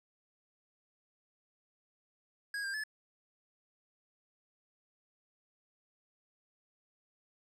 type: tone with pitch steps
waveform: square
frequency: 1646 / 1593 / 1726 Hz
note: G#6 / G6 / A6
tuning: -16 / +27 / -34 cents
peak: -36 dBFS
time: 2.54-2.837 s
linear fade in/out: 2 ms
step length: 99 ms
effects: low-pass 9000 Hz 12 dB/octave